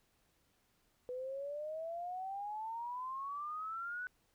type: exponential sweep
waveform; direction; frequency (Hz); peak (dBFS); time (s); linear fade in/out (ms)
sine; up; 493.9 to 1502; -39; 1.09-4.07; 0
effects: pink hiss -75 dBFS RMS until 4.34 s